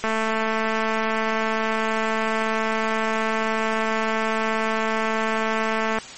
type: click train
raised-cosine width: 0.5 ms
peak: -9 dBFS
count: 1315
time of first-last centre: 0.04-5.986 s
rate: 221 Hz
effects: white hiss -38 dBFS RMS until 6.17 s + MP3 32 kbps